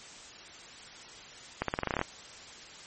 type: accelerating click train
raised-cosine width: 0.5 ms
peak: -13 dBFS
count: 11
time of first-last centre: 1.62-2.014 s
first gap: 63 ms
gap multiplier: 0.89
effects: white hiss -48 dBFS RMS until 2.86 s + MP3 32 kbps